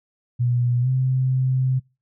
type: tone with pitch glide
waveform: sine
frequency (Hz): 121.9 to 129.9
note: B2 to C3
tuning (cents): -22 to -12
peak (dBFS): -17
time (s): 0.39-1.8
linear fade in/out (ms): 20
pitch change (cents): +110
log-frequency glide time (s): 0.81-0.88
effects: noise-tail reverb RT60 0.3 s tail -26 dB re dry